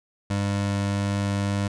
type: tone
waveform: 25% pulse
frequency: 100.2 Hz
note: G2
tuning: 38 cents sharp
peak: -19 dBFS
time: 0.3-1.68 s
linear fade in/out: 5 ms
effects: resampled to 22050 Hz